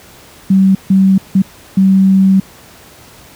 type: tone bursts at uneven times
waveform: sine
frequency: 191.8 Hz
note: G3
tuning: 37 cents flat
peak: -5 dBFS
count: 4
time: 0.5-0.75 / 0.9-1.18 / 1.35-1.42 / 1.77-2.4 s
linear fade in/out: 5 ms
effects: pink hiss -39 dBFS RMS until 3.35 s + high-pass 60 Hz 12 dB/octave